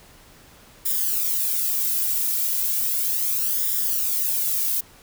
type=noise with flanger; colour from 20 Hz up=violet; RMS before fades=-23 dBFS; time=0.85-4.81 s; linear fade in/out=10 ms; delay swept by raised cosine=0.57 to 2.17 ms; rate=0.35 Hz; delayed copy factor=+0.8; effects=pink hiss -50 dBFS RMS until 5.02 s